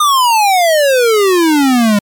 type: exponential sweep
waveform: square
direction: down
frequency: 1231 to 200 Hz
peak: -8 dBFS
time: 0-1.99 s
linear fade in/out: 5 ms
effects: MP3 96 kbps